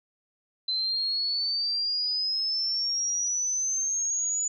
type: exponential sweep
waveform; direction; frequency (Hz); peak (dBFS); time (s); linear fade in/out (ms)
sine; up; 4047 to 6950; -25; 0.68-4.48; 5
effects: none